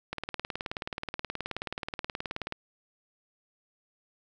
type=click train; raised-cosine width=0.3 ms; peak=-17 dBFS; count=46; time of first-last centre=0.13-2.524 s; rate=18.8 Hz; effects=none